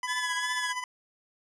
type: tone with tremolo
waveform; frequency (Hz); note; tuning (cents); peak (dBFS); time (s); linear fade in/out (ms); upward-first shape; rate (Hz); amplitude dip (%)
25% pulse; 1000; B5; +21; -25; 0.03-0.84; 2; sine; 15; 65
type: tone with vibrato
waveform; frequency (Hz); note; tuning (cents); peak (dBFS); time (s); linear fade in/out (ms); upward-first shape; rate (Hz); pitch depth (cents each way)
sawtooth; 1693; G#6; +33; -27; 0.07-0.73; 20; triangle; 2.7; 48
effects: resampled to 22050 Hz